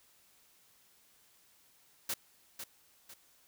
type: noise with echo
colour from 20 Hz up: white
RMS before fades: -35 dBFS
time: 2.09-2.14 s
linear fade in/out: 5 ms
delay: 500 ms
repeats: 2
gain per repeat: -8 dB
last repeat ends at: 3.14 s
effects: white hiss -66 dBFS RMS until 3.47 s